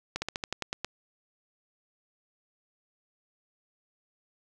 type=slowing click train; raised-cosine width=0.2 ms; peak=-14 dBFS; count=9; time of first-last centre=0.16-0.846 s; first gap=60 ms; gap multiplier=1.1; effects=none